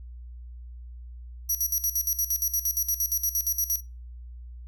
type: tone with tremolo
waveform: 15% pulse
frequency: 5800 Hz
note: F#8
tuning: 35 cents flat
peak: -17 dBFS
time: 1.49-3.81 s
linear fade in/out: 10 ms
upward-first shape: square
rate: 8.6 Hz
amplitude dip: 80%
effects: noise-tail reverb RT60 0.3 s tail -24 dB re dry + added 60 Hz sine -39 dBFS peak until 4.67 s